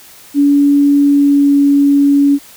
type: tone with pitch glide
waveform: sine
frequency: 284.9 to 282.8 Hz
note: C#4 to C#4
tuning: +48 to +35 cents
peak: -6 dBFS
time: 0.34-2.39 s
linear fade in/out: 50 ms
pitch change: -13 cents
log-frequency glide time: 0.99-1.58 s
effects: white hiss -39 dBFS RMS until 2.56 s